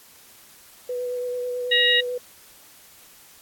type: tone with vibrato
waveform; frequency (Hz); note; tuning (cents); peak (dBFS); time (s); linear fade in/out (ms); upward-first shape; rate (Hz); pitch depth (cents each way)
sine; 493.9; B4; 0; -25; 0.89-2.18; 5; sine; 9.1; 14
type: harmonic tone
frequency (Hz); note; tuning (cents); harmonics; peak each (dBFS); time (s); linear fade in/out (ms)
950; A#5; +33; 2 / 3 / 4; -20 / -21 / -20; 1.71-2.01; 10
effects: white hiss -50 dBFS RMS until 3.41 s + AAC 64 kbps